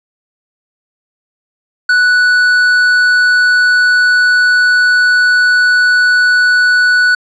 sine tone with hard clipping, 1480 Hz, F#6, in tune, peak -8 dBFS, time 1.89-7.15 s, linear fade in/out 5 ms, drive 6 dB, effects resampled to 24000 Hz

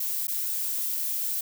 violet noise with dropouts, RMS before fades -29 dBFS, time 0-1.41 s, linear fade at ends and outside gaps 5 ms, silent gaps 0.271-0.281 s, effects none

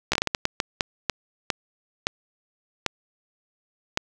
slowing click train, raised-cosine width 0.2 ms, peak -4 dBFS, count 15, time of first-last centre 0.12-3.974 s, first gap 14 ms, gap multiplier 1.4, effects none

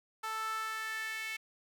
sawtooth tone with high-pass filter sweep, 440 Hz, A4, in tune, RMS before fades -38 dBFS, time 0.23-1.37 s, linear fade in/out 10 ms, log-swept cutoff 1100 to 2200 Hz, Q 4.4, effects none

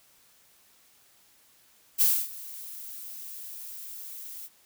violet noise with ADSR envelope, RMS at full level -20 dBFS, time 1.98-4.49 s, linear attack 34 ms, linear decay 260 ms, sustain -21 dB, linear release 42 ms, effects white hiss -61 dBFS RMS until 4.65 s

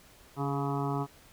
harmonic tone with a mistuned harmonic, 140.8 Hz, C#3, 27 cents sharp, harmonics 1 / 2 / 3 / 5 / 6 / 7 / 8 / 9, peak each -32 / -35 / -37 / -39 / -40 / -40 / -41 / -42 dBFS, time 0.36-1.07 s, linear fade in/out 50 ms, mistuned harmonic 3, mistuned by -28 cents, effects pink hiss -57 dBFS RMS until 1.32 s

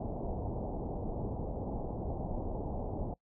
pink low-pass noise, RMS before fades -37 dBFS, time 0-3.14 s, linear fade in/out 5 ms, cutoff 840 Hz, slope 48 dB/octave, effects noise-tail reverb RT60 0.1 s tail -23 dB re dry

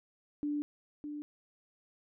sine tone pair in turn, 293.7 / 295.7 Hz, D4 / D4, 0 / +12 cents, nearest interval unison, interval 12 cents, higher second, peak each -31 / -38 dBFS, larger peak first, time 0.43-0.62 / 1.04-1.22 s, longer first, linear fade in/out 0 ms, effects none

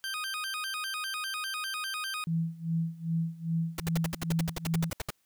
20% pulse tone with vibrato, 1396.9 Hz, F6, in tune, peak -28 dBFS, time 0.04-2.24 s, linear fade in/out 0 ms, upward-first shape square, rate 5 Hz, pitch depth 200 cents each way
sine tone with tremolo, 164.81 Hz, E3, in tune, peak -25 dBFS, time 2.27-4.9 s, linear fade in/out 2 ms, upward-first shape sine, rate 2.5 Hz, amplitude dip 90%
pink noise bursts, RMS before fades -33 dBFS, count 16, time 3.78-5.105 s, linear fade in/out 2 ms, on 20 ms, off 67 ms
effects white hiss -72 dBFS RMS until 5.25 s

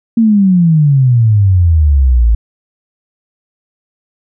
sine exponential sweep, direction down, 233.1 to 53.8 Hz, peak -5 dBFS, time 0.17-2.35 s, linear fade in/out 5 ms, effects none

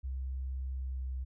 sine tone with pitch glide, 65.41 to 64.47 Hz, C2 to C2, 0 to -25 cents, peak -34 dBFS, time 0.03-1.25 s, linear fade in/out 20 ms, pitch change -25 cents, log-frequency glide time 0.73-1.13 s, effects none

